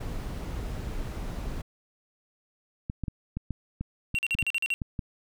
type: noise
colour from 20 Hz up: brown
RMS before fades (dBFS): -34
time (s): 0-1.62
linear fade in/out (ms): 10
type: clicks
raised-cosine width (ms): 5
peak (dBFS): -19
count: 11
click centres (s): 2.899 / 3.037 / 3.082 / 3.37 / 3.507 / 3.81 / 4.144 / 4.35 / 4.427 / 4.818 / 4.992
type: tone bursts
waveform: triangle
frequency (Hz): 2747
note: F7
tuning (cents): -29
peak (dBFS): -23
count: 8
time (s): 4.15-4.74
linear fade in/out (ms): 0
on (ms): 37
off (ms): 42
effects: none